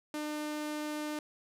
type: tone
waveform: sawtooth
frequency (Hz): 301.2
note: D4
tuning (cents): +44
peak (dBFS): -31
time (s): 0.14-1.19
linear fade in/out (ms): 2
effects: resampled to 32000 Hz + 12-bit